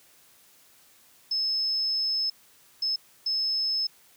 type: tone bursts at uneven times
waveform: sine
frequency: 5210 Hz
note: E8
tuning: 21 cents flat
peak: -24 dBFS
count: 3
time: 1.31-2.3 / 2.82-2.96 / 3.26-3.87 s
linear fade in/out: 5 ms
effects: white hiss -58 dBFS RMS until 4.16 s + high-pass 60 Hz 12 dB/octave